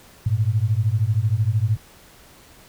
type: beating tone pair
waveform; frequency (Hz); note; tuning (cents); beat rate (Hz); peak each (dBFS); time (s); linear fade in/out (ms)
sine; 102 / 115; G#2 / A#2; -31 / -23; 13; -20; 0.26-1.77; 5
effects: pink hiss -49 dBFS RMS until 2.68 s